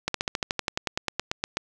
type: slowing click train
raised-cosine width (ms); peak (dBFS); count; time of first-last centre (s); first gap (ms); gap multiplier
0.2; -8; 17; 0.08-1.57; 63; 1.05
effects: none